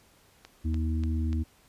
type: click train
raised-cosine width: 0.2 ms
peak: -27 dBFS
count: 4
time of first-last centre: 0.45-1.33 s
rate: 3.41 Hz
type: harmonic tone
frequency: 79.4 Hz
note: D#2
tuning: 36 cents sharp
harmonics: 1 / 3 / 4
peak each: -26 / -34 / -38 dBFS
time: 0.64-1.44 s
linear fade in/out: 20 ms
effects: pink hiss -61 dBFS RMS until 1.68 s + resampled to 32000 Hz